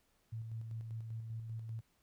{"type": "tone with tremolo", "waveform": "sine", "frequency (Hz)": 112.7, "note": "A2", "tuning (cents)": 42, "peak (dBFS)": -39, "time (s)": [0.32, 1.81], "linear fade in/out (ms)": 10, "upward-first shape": "square", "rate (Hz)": 5.1, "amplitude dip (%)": 35, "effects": ["pink hiss -75 dBFS RMS until 2.02 s"]}